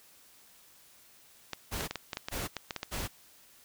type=clicks; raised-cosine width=0.2 ms; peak=-17 dBFS; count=11; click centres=1.533 / 1.808 / 1.91 / 1.957 / 2.132 / 2.171 / 2.285 / 2.567 / 2.708 / 2.763 / 2.831 s
type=noise bursts; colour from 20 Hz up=pink; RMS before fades=-36 dBFS; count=3; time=1.71-3.08 s; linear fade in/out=20 ms; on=170 ms; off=430 ms
effects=white hiss -59 dBFS RMS until 3.64 s